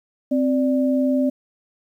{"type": "tone pair together", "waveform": "sine", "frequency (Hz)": [261.6, 587.3], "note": ["C4", "D5"], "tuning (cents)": [0, 0], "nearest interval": "octave + major second", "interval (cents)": 1400, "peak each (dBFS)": [-17, -23], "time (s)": [0.31, 1.3], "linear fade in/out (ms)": 10, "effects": ["9-bit"]}